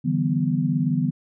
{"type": "chord", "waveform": "sine", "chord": "E minor seventh", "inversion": "third", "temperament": "equal with one note detuned", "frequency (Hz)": [146.83, 164.81, 192.41, 246.9], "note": ["D3", "E3", "G3", "B3"], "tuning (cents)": [0, 0, -32, 0], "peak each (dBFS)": [-24, -24, -28, -24], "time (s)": [0.04, 1.11], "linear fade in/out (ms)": 20, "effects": []}